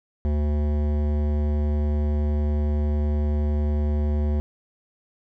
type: tone with hard clipping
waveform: sine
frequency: 74.1 Hz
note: D2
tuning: 16 cents sharp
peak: -22 dBFS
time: 0.25-4.4 s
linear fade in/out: 0 ms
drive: 15 dB
effects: none